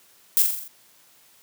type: noise with echo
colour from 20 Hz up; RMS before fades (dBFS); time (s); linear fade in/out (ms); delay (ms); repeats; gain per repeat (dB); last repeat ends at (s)
violet; -17; 0.37-0.42; 0; 43; 6; -4; 0.678
effects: white hiss -56 dBFS RMS until 1.42 s + high-pass 100 Hz 12 dB/octave